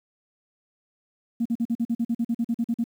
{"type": "tone bursts", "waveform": "sine", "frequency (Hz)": 233.1, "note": "A#3", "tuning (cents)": 0, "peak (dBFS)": -20, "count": 15, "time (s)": [1.4, 2.841], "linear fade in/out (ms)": 10, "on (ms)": 55, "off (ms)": 44, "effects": ["tanh soft clip ceiling -16 dBFS", "9-bit"]}